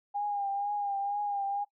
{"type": "tone with vibrato", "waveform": "sine", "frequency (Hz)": 809, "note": "G#5", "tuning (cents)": -46, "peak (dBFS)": -29, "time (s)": [0.14, 1.65], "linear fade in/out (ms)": 20, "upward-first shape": "triangle", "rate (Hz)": 2.1, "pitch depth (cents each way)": 44, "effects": ["noise-tail reverb RT60 0.1 s tail -19 dB re dry"]}